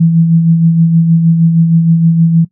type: tone with tremolo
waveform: sine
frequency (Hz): 165.4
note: E3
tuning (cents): +6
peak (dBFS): -3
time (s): 0-2.45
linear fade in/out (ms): 10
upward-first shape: sine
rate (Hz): 6.4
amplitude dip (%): 45
effects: noise-tail reverb RT60 0.1 s tail -19 dB re dry